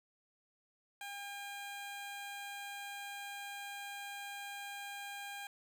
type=tone; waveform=15% pulse; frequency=805 Hz; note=G5; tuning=46 cents sharp; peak=-37 dBFS; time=1.01-5.47 s; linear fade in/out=2 ms; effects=none